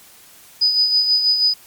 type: tone with tremolo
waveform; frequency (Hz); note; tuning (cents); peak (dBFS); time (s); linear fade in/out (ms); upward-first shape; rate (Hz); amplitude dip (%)
sine; 4978; D#8; 0; -11; 0.61-1.54; 10; sine; 6.2; 50
effects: white hiss -46 dBFS RMS until 1.66 s + MP3 96 kbps